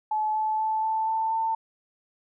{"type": "tone with pitch steps", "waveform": "sine", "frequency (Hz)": [860, 867, 874, 881.1, 888.3, 895.5], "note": ["A5", "A5", "A5", "A5", "A5", "A5"], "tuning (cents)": [-40, -26, -12, 2, 16, 30], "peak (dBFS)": -23, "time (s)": [0.11, 1.55], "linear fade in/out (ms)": 5, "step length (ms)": 240, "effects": []}